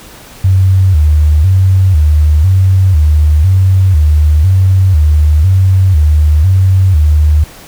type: tone with vibrato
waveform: sine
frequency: 84.7 Hz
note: E2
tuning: 48 cents sharp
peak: -4 dBFS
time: 0.44-7.44 s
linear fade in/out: 5 ms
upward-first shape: square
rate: 1 Hz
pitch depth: 190 cents each way
effects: pink hiss -34 dBFS RMS until 7.67 s